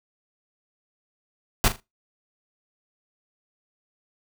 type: noise with echo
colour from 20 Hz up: pink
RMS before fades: -18 dBFS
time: 1.64-1.68 s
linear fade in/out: 0 ms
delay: 40 ms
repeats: 3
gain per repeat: -12 dB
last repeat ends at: 1.8 s
effects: noise-tail reverb RT60 0.2 s tail -19 dB re dry